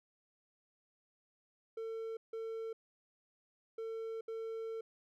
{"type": "tone bursts at uneven times", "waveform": "triangle", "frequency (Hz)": 450, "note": "A4", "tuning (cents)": 39, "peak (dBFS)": -37, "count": 4, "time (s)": [[1.77, 2.17], [2.33, 2.73], [3.78, 4.21], [4.28, 4.81]], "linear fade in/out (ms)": 5, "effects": []}